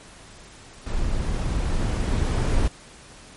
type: noise with level ramp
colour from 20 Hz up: brown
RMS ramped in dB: -26 to -19 dBFS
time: 0.86-2.68 s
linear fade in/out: 5 ms
effects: pink hiss -46 dBFS RMS until 3.36 s + MP3 48 kbps